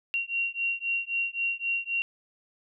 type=beating tone pair; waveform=sine; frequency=2750 / 2753.8 Hz; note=F7 / F7; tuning=-27 / -25 cents; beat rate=3.8 Hz; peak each=-30 dBFS; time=0.14-2.02 s; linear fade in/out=0 ms; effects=none